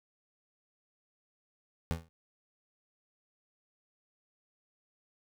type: tone with exponential decay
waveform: 25% pulse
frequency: 82.41 Hz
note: E2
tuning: in tune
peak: -23 dBFS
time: 1.91-2.09 s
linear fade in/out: 0 ms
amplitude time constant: 37 ms
effects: none